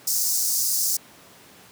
pink high-pass noise, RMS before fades -23 dBFS, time 0.07-0.97 s, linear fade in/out 5 ms, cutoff 5000 Hz, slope 48 dB/octave, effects pink hiss -49 dBFS RMS until 1.71 s + high-pass 150 Hz 12 dB/octave

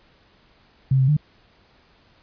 sine tone with pitch steps, 133.3 / 131.8 / 149.8 Hz, C3 / C3 / D3, +33 / +13 / +35 cents, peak -14 dBFS, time 0.91-1.168 s, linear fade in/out 5 ms, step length 86 ms, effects pink hiss -57 dBFS RMS until 2.22 s + resampled to 11025 Hz

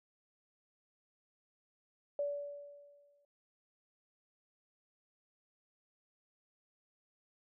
sine tone with exponential decay, 575 Hz, D5, 37 cents flat, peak -31 dBFS, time 2.19-3.25 s, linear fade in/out 2 ms, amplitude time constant 230 ms, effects none

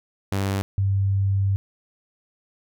sawtooth / sine tone pair in turn, 98 / 98 Hz, G2 / G2, 0 / 0 cents, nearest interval unison, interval 0 cents, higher neither, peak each -18 dBFS, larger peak neither, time 0.32-0.62 / 0.78-1.56 s, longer second, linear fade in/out 0 ms, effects none

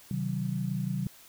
sine chord, C diminished, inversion none, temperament just, 130.81 / 156.98 / 188.37 Hz, C3 / Eb3 / Gb3, 0 / +16 / +31 cents, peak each -33 / -34 / -32 dBFS, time 0.11-1.07 s, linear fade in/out 2 ms, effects white hiss -54 dBFS RMS until 1.28 s

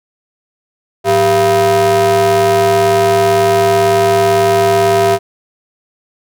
square ring-modulated tone, 144.5 Hz, D3, 28 cents flat, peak -6 dBFS, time 1.04-5.19 s, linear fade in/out 50 ms, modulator 539 Hz, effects none

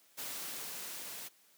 white noise with level ramp, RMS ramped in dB -41 to -45 dBFS, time 0.17-1.29 s, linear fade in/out 20 ms, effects white hiss -66 dBFS RMS until 1.57 s + high-pass 150 Hz 12 dB/octave

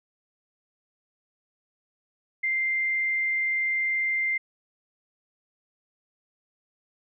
sine tone, 2093 Hz, C7, in tune, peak -23 dBFS, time 2.43-4.38 s, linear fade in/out 10 ms, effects none

